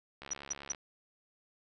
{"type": "click train", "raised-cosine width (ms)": 0.3, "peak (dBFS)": -29, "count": 38, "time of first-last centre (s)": [0.22, 0.748], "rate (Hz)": 70.1}
{"type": "tone bursts", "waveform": "sine", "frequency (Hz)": 5860, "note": "F#8", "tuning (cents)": -18, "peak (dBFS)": -31, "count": 3, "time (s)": [0.31, 0.722], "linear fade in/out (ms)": 5, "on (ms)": 24, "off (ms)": 170}
{"effects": []}